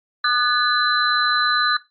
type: tone cluster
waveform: sine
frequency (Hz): 1215 / 1486 / 1713 / 4031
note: D#6 / F#6 / A6 / B7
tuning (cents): -42 / +7 / -47 / +35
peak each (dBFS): -21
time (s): 0.24-1.77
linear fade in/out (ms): 5
effects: noise-tail reverb RT60 0.2 s tail -17 dB re dry + AAC 64 kbps